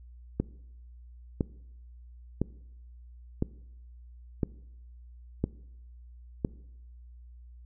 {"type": "click train", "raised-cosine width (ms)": 3, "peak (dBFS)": -13, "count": 7, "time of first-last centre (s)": [0.4, 6.448], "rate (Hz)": 0.992, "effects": ["noise-tail reverb RT60 0.8 s tail -21 dB re dry", "added 60 Hz sine -47 dBFS peak until 7.65 s"]}